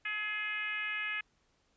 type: tone with frequency modulation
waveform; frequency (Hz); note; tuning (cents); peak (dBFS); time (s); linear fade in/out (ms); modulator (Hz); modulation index
sine; 2106; C7; +11; -33; 0.05-1.21; 5; 414; 1.5
effects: pink hiss -73 dBFS RMS until 1.76 s + resampled to 16000 Hz